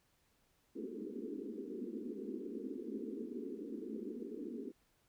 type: band-pass noise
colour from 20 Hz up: pink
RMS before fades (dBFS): -44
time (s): 0.75-4.72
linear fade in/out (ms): 20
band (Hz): 210 to 450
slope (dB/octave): 96
effects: pink hiss -75 dBFS RMS until 5.08 s